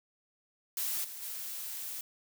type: noise with level steps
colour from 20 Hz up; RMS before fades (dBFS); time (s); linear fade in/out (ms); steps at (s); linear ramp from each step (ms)
blue; -34 / -44 / -40; 0.77-2.01; 2; 1.04 / 1.22; 5
effects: none